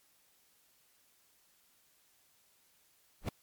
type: noise with exponential growth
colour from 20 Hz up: brown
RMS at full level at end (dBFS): -24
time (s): 3.21-3.29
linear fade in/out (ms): 5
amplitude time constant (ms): 16
effects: white hiss -69 dBFS RMS until 3.42 s + MP3 96 kbps